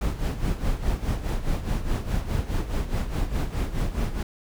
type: noise with tremolo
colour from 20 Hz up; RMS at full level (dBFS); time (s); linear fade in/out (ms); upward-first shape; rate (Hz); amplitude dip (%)
brown; -23; 0.01-4.23; 5; sine; 4.8; 70
effects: none

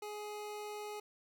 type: tone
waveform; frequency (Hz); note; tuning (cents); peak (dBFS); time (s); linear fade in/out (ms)
25% pulse; 418.8; G#4; +15; -38; 0.02-1; 5
effects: none

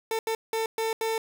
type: tone bursts at uneven times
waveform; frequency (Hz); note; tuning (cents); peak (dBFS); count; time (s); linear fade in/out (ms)
30% pulse; 447.3; A4; +28; -23; 5; 0.11-0.19 / 0.27-0.35 / 0.53-0.66 / 0.78-0.93 / 1.01-1.18; 2
effects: none

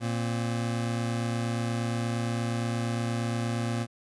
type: tone pair together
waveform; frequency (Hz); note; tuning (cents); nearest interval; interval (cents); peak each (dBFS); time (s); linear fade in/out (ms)
25% pulse; 116.53 / 261.6; A#2 / C4; 0 / 0; octave + major second; 1400; -24 / -34; 0-3.87; 50
effects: resampled to 24000 Hz

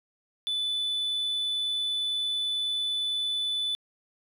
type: tone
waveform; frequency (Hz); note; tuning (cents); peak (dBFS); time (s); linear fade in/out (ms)
sine; 3491; A7; -14; -24; 0.47-3.75; 0
effects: tanh soft clip ceiling -25 dBFS + 10-bit

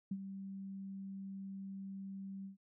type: tone with ADSR envelope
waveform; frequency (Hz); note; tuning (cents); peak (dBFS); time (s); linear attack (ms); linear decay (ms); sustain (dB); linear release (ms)
sine; 194.4; G3; -14; -34; 0.11-2.57; 6; 53; -9; 120
effects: none

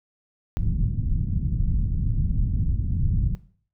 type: low-pass noise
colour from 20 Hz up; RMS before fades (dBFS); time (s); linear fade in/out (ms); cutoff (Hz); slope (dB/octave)
pink; -23; 0.57-3.35; 0; 170; 24
effects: noise-tail reverb RT60 0.5 s tail -18 dB re dry

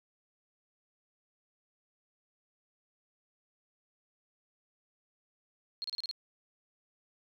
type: tone bursts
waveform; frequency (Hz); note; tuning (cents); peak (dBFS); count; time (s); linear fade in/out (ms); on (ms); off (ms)
sine; 4259; C8; +30; -34; 6; 5.82-6.112; 0; 22; 32
effects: none

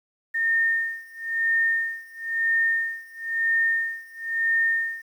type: tone with tremolo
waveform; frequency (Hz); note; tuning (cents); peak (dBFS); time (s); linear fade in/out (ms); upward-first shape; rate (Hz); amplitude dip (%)
sine; 1824; A#6; -38; -18; 0.34-5.02; 10; sine; 1; 95
effects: 9-bit

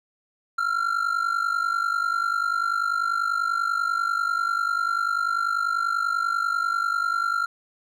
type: ring-modulated tone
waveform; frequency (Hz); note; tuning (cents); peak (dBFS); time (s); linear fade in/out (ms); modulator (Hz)
triangle; 1374; F6; -29; -17; 0.58-7.46; 5; 25.1
effects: none

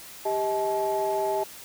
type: tone cluster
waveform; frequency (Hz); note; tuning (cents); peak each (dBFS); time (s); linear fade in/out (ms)
sine; 395.3 / 636 / 862; G4 / D#5 / A5; +15 / +38 / -36; -27; 0.25-1.44; 10
effects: tanh soft clip ceiling -17 dBFS + white hiss -44 dBFS RMS until 1.64 s

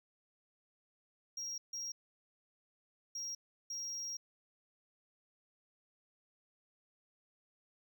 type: tone bursts at uneven times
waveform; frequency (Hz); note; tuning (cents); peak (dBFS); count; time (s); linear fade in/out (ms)
triangle; 5620; F8; +10; -38; 4; 1.37-1.58 / 1.73-1.92 / 3.15-3.35 / 3.7-4.17; 5
effects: none

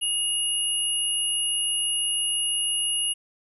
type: tone pair together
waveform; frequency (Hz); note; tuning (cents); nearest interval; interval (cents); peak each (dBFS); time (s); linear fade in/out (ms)
sine; 2864 / 10898; F7 / F9; +43 / -44; octave + major seventh; 2313; -25 / -26; 0.01-3.14; 20
effects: none

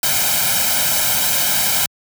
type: noise with comb filter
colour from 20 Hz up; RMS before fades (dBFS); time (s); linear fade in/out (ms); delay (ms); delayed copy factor
white; -17; 0.03-1.86; 2; 1.3; +0.8
effects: high-pass 80 Hz 12 dB/octave

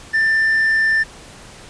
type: tone with hard clipping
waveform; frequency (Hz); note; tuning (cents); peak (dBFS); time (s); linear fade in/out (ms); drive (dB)
triangle; 1781; A6; +21; -12; 0.13-1.04; 20; 1
effects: pink hiss -40 dBFS RMS until 1.69 s + resampled to 22050 Hz

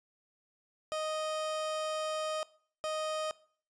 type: tone bursts at uneven times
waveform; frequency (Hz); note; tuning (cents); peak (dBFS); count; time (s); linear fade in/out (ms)
30% pulse; 622.3; D#5; 0; -30; 2; 0.92-2.43 / 2.84-3.31; 0
effects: noise-tail reverb RT60 0.5 s tail -21 dB re dry + resampled to 22050 Hz

